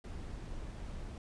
brown noise, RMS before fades -43 dBFS, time 0.04-1.18 s, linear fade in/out 2 ms, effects resampled to 22050 Hz

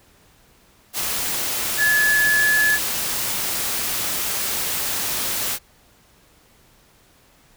sine tone in noise, 1712 Hz, A6, 48 cents flat, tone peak -15 dBFS, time 1.77-2.79 s, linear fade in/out 50 ms, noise white, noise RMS -24 dBFS, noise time 0.93-5.59 s, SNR +6 dB, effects pink hiss -55 dBFS RMS until 7.56 s

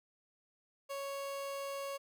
30% pulse tone, 554.4 Hz, C#5, in tune, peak -36 dBFS, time 0.89-1.98 s, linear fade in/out 20 ms, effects none

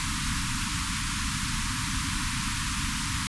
pink band-stop noise, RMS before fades -29 dBFS, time 0-3.27 s, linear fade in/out 0 ms, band 290 to 940 Hz, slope 96 dB/octave, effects resampled to 24000 Hz

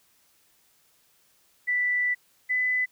sine tone pair in turn, 1975.5 / 2004 Hz, B6 / B6, 0 / +25 cents, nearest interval unison, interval 25 cents, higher second, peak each -22 dBFS, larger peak neither, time 1.67-2.15 / 2.49-2.86 s, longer first, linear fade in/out 20 ms, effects white hiss -64 dBFS RMS until 2.91 s

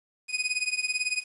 sawtooth tone with tremolo, 2492 Hz, D#7, 2 cents sharp, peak -19 dBFS, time 0.28-1.24 s, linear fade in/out 50 ms, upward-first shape triangle, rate 18 Hz, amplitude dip 95%, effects resampled to 24000 Hz + 9-bit

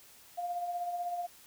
sine tone with tremolo, 703 Hz, F5, 11 cents sharp, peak -31 dBFS, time 0.37-1.27 s, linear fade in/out 20 ms, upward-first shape sine, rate 16 Hz, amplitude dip 45%, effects white hiss -57 dBFS RMS until 1.46 s

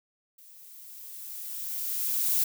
violet noise with level ramp, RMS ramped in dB -53 to -24 dBFS, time 0.38-2.44 s, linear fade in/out 5 ms, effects none

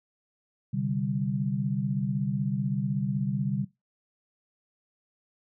sine chord, C suspended second, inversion none, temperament equal, 130.81 / 146.83 / 196 Hz, C3 / D3 / G3, 0 / 0 / 0 cents, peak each -30 dBFS, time 0.73-3.65 s, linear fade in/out 10 ms, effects noise-tail reverb RT60 0.2 s tail -19 dB re dry

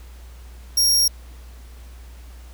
sawtooth tone, 5588 Hz, F8, in tune, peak -12 dBFS, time 0.77-1.08 s, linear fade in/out 5 ms, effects added 60 Hz sine -38 dBFS peak until 2.53 s + pink hiss -51 dBFS RMS until 2.53 s

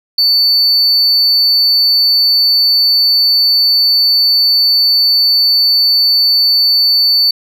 sine tone, 4500 Hz, C#8, 25 cents sharp, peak -5 dBFS, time 0.18-7.31 s, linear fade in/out 5 ms, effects tanh soft clip ceiling -6 dBFS

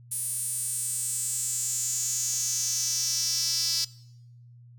sawtooth tone with high-pass filter sweep, 329.9 Hz, E4, 1 cent sharp, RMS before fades -29 dBFS, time 0.11-3.85 s, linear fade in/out 10 ms, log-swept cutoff 9800 to 5000 Hz, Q 5.5, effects noise-tail reverb RT60 0.8 s tail -20 dB re dry + added 120 Hz sine -48 dBFS peak until 4.78 s

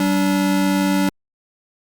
square tone pair together, 191.36 / 288.9 Hz, G3 / D4, -41 / -28 cents, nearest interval perfect fifth, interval 713 cents, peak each -19 dBFS, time 0-1.09 s, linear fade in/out 2 ms, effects Opus 48 kbps

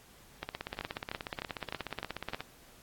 two click trains, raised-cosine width 0.3 ms, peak -20 / -19 dBFS, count 34 / 6, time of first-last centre 0.43-2.406 / 0.81-2.334 s, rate 16.7 / 3.28 Hz, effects pink hiss -58 dBFS RMS until 2.82 s + AAC 64 kbps

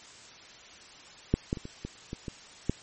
clicks, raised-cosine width 3 ms, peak -9 / -14 / -25 / -26 / -22 / -22 / -22 / -12 dBFS, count 8, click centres 1.34 / 1.529 / 1.572 / 1.654 / 1.85 / 2.131 / 2.282 / 2.696 s, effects white hiss -50 dBFS RMS until 2.82 s + MP3 32 kbps

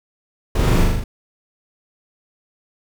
brown noise with echo, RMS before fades -17 dBFS, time 0.55-0.84 s, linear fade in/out 5 ms, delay 40 ms, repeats 5, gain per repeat -2 dB, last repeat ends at 1.04 s, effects none

